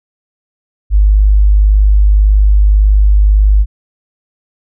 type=tone; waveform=sine; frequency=50.9 Hz; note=G#1; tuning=34 cents flat; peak=-4 dBFS; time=0.9-3.66 s; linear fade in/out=50 ms; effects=none